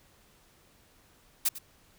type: noise with echo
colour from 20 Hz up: blue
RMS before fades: -25 dBFS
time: 1.45-1.49 s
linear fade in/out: 10 ms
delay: 98 ms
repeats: 1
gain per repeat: -15 dB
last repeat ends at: 1.588 s
effects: pink hiss -62 dBFS RMS until 1.98 s